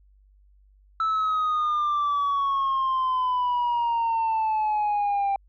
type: exponential sweep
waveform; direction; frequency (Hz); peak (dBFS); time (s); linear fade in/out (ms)
sine; down; 1318.5 to 788; -19; 1-5.36; 2
effects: tanh soft clip ceiling -20 dBFS + added 49 Hz sine -54 dBFS peak until 5.48 s